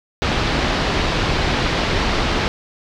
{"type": "low-pass noise", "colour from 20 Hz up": "pink", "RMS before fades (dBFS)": -19, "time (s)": [0.22, 2.48], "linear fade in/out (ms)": 0, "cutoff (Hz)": 4700, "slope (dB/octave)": 24, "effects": []}